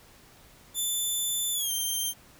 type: tone with pitch glide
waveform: 10% pulse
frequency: 3520 to 3154 Hz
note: A7 to G7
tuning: 0 to +10 cents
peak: -20 dBFS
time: 0.74-2.14 s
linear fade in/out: 50 ms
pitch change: -190 cents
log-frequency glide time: 1.53-1.71 s
effects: pink hiss -55 dBFS RMS until 2.39 s